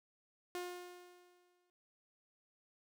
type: tone with exponential decay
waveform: sawtooth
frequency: 356.7 Hz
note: F4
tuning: 37 cents sharp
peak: -35 dBFS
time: 0.55-1.7 s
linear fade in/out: 0 ms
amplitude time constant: 250 ms
effects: none